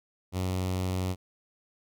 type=tone with notch filter; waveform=sawtooth; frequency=92.5 Hz; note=F#2; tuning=in tune; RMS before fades=-30 dBFS; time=0.32-1.16 s; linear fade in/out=50 ms; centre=1600 Hz; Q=1.8; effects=none